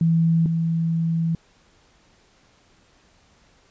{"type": "tone pair in turn", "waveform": "sine", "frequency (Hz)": [164.81, 164.81], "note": ["E3", "E3"], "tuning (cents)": [0, 0], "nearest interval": "unison", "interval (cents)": 0, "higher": "neither", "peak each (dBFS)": [-15, -19], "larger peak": "first", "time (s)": [[0.01, 0.46], [0.46, 1.35]], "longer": "second", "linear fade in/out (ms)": 2, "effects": ["pink hiss -58 dBFS RMS until 3.7 s", "resampled to 16000 Hz"]}